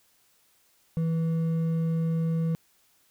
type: tone with hard clipping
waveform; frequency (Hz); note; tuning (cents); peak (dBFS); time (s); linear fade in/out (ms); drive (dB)
triangle; 163.5; E3; -14; -25; 0.97-2.55; 0; 8
effects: white hiss -65 dBFS RMS until 3.1 s